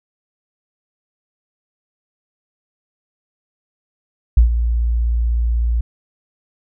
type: tone with ADSR envelope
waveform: sine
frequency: 58.1 Hz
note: A#1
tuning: 5 cents flat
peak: -4 dBFS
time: 4.37-5.81 s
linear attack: 5 ms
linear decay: 110 ms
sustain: -10 dB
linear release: 4 ms
effects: none